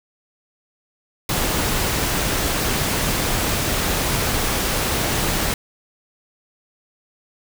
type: noise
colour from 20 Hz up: pink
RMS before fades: -21 dBFS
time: 1.29-5.54 s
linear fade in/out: 2 ms
effects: none